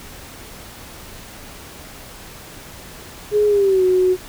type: tone with pitch glide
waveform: sine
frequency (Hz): 418.5 to 368.6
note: G#4 to F#4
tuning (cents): +13 to -7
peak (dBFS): -12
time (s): 3.31-4.17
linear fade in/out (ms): 50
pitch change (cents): -220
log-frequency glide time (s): 3.47-3.84
effects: pink hiss -38 dBFS RMS until 4.28 s